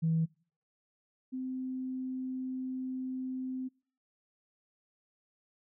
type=tone pair in turn; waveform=sine; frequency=162.2 / 258.4 Hz; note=E3 / C4; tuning=-28 / -21 cents; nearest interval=minor sixth; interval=807 cents; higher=second; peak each=-25 / -34 dBFS; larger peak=first; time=0.02-0.26 / 1.32-3.69 s; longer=second; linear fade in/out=20 ms; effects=noise-tail reverb RT60 0.5 s tail -26 dB re dry + tanh soft clip ceiling -21 dBFS